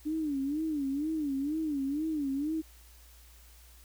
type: tone with vibrato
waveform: sine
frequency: 293.7 Hz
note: D4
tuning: in tune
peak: -29 dBFS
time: 0.05-2.62 s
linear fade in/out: 20 ms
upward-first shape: sine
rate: 2.1 Hz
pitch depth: 150 cents each way
effects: added 59 Hz sine -54 dBFS peak until 3.84 s + white hiss -59 dBFS RMS until 3.84 s

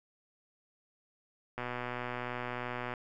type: click train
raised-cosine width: 0.5 ms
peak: -22 dBFS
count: 168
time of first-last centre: 1.58-2.938 s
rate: 123 Hz
effects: none

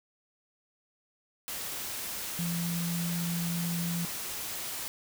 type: tone in noise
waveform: sine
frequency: 170.9 Hz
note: F3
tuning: 37 cents flat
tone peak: -30 dBFS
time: 2.39-4.05 s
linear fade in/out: 0 ms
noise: white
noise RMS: -37 dBFS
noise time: 1.48-4.88 s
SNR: +4 dB
effects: none

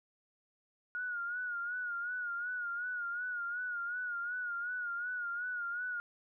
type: tone with vibrato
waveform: sine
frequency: 1440 Hz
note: F#6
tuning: 47 cents flat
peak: -35 dBFS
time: 0.95-6 s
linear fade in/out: 0 ms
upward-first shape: sine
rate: 2.7 Hz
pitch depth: 63 cents each way
effects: none

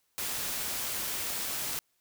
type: noise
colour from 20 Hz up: white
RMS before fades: -34 dBFS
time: 0.18-1.79 s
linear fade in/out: 0 ms
effects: white hiss -74 dBFS RMS until 2 s

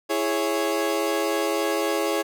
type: chord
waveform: 30% pulse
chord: C# minor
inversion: first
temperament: equal with one note detuned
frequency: 331.5 / 415.3 / 554.4 Hz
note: E4 / G#4 / C#5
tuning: +10 / 0 / 0 cents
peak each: -24 dBFS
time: 0.09-2.23 s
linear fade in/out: 20 ms
effects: none

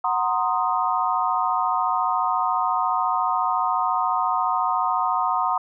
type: chord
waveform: sine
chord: C half-diminished seventh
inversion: second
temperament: equal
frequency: 740 / 932.3 / 1046.5 / 1244.5 Hz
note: Gb5 / Bb5 / C6 / Eb6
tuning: 0 / 0 / 0 / 0 cents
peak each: -25 dBFS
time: 0.04-5.58 s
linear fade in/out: 5 ms
effects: none

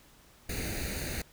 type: noise with comb filter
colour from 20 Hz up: pink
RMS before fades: -35 dBFS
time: 0.49-1.22 s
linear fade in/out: 5 ms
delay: 0.46 ms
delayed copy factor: +0.75
effects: pink hiss -59 dBFS RMS until 1.32 s

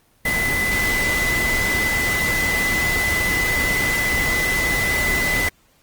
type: tone in noise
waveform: sine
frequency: 2009 Hz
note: B6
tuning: 29 cents sharp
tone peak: -19 dBFS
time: 0.25-5.49 s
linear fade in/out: 5 ms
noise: pink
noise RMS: -24 dBFS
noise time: 0.25-5.49 s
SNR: +2 dB
effects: pink hiss -58 dBFS RMS until 5.82 s + Opus 24 kbps

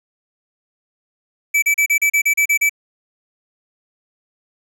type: tone bursts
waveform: square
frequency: 2308 Hz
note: D7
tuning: 31 cents flat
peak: -13 dBFS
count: 10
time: 1.54-2.695 s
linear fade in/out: 10 ms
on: 84 ms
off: 35 ms
effects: none

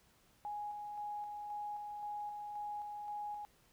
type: tone with tremolo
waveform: sine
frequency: 830.6 Hz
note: G#5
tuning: in tune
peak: -39 dBFS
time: 0.45-3.45 s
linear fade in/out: 0 ms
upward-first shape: square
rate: 1.9 Hz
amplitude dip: 30%
effects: pink hiss -69 dBFS RMS until 3.72 s

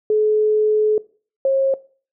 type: tone pair in turn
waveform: sine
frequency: 427.8 / 539 Hz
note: A4 / C#5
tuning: -49 / -49 cents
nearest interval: major third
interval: 400 cents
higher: second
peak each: -13 dBFS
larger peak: neither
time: 0.1-0.98 / 1.45-1.74 s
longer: first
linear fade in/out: 2 ms
effects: noise-tail reverb RT60 0.4 s tail -20 dB re dry

